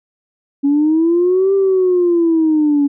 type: linear two-way sweep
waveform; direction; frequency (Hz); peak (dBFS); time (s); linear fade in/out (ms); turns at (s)
sine; up then down; 277.2 to 394.2 to 280.8; -9; 0.63-2.88; 20; 1.54
effects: tanh soft clip ceiling -6 dBFS